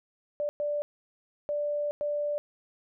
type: tone bursts at uneven times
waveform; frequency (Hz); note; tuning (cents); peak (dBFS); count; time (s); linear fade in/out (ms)
sine; 587.3; D5; 0; -27; 4; 0.4-0.49 / 0.6-0.82 / 1.49-1.91 / 2.01-2.38; 0
effects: none